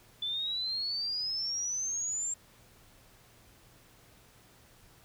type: exponential sweep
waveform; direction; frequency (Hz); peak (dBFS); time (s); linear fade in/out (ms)
sine; up; 3480 to 7459; -31; 0.22-2.34; 5
effects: added 115 Hz sine -66 dBFS peak until 5.04 s + pink hiss -60 dBFS RMS until 5.04 s